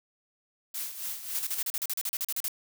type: noise with tremolo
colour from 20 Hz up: blue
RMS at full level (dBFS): -34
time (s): 0.74-1.63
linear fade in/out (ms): 5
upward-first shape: sine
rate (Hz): 3.7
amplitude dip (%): 65
type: noise bursts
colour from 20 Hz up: blue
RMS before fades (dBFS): -31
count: 15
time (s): 1.35-2.481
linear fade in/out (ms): 0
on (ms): 39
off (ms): 39
effects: none